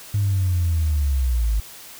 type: linear sweep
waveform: sine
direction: down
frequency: 103.83 to 50.9 Hz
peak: -16 dBFS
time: 0.14-1.6 s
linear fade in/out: 5 ms
effects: tanh soft clip ceiling -13 dBFS + white hiss -41 dBFS RMS until 1.99 s